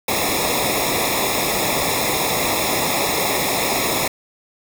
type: noise with comb filter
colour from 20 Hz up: pink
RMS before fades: -20 dBFS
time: 0.08-4.08 s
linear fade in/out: 5 ms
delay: 0.66 ms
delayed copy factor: -1
effects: none